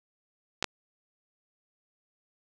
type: clicks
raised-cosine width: 0.2 ms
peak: -10 dBFS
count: 2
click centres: 0.626 / 0.643 s
effects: none